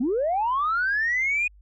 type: linear sweep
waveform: sine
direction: up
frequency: 220 to 2489 Hz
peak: -20 dBFS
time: 0-1.48 s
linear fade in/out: 10 ms
effects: tanh soft clip ceiling -17 dBFS + added 50 Hz sine -49 dBFS peak until 1.61 s